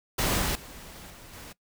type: noise with level steps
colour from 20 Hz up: pink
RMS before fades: -26 / -28 / -45 / -48 / -44 dBFS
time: 0.18-1.53 s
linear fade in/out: 10 ms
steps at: 0.4 / 0.55 / 1.1 / 1.33 s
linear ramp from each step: 5 ms
effects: noise-tail reverb RT60 0.1 s tail -20 dB re dry